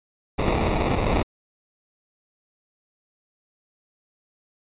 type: noise with sample-and-hold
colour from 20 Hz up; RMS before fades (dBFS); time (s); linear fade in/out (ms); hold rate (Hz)
pink; -22; 0.38-1.23; 10; 1575
effects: resampled to 8000 Hz